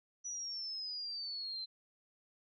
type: exponential sweep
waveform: sine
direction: down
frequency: 5920 to 4073 Hz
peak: -39 dBFS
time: 0.24-1.66 s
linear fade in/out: 20 ms
effects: none